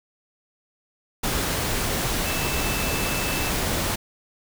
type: tone in noise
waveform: sine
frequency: 2637 Hz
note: E7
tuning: in tune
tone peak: -32 dBFS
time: 2.25-3.5 s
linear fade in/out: 10 ms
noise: pink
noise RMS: -25 dBFS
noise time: 1.23-3.96 s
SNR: -10 dB
effects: none